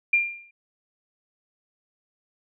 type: tone with exponential decay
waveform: sine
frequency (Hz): 2391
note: D7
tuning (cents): +30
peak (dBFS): -14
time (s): 0.13-0.51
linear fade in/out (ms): 5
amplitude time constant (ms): 81
effects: none